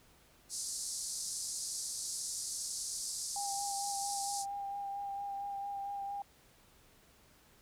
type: band-pass noise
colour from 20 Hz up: white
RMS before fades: -40 dBFS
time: 0.49-4.46 s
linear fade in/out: 50 ms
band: 4500 to 10000 Hz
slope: 48 dB/octave
type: tone with vibrato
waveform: sine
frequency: 800 Hz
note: G5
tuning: 35 cents sharp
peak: -37 dBFS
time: 3.36-6.22 s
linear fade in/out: 2 ms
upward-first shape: sine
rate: 4.4 Hz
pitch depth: 16 cents each way
effects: pink hiss -64 dBFS RMS until 7.61 s